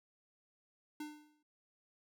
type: tone with exponential decay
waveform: square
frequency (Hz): 300.6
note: D4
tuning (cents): +40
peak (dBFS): -40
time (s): 1-1.43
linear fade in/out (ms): 5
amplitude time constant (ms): 92
effects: none